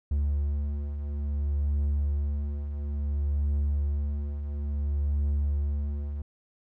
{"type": "beating tone pair", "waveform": "triangle", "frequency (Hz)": [71.6, 72.18], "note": ["D2", "D2"], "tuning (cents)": [-43, -29], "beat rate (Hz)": 0.58, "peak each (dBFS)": [-32, -24], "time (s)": [0.11, 6.22], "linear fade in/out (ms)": 5, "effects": []}